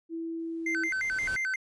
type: tone with pitch glide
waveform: sine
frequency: 329.6 to 327.3 Hz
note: E4 to E4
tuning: 0 to -12 cents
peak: -32 dBFS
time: 0.09-0.9 s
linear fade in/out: 50 ms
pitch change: -12 cents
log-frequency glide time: 0.58-0.73 s
type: noise with exponential growth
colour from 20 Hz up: pink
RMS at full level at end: -40 dBFS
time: 0.39-1.36 s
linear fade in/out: 5 ms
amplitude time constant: 210 ms
type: tone with vibrato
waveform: triangle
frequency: 1787 Hz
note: A6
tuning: 26 cents sharp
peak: -26 dBFS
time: 0.66-1.56 s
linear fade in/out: 5 ms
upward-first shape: square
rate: 5.7 Hz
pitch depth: 270 cents each way
effects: resampled to 22050 Hz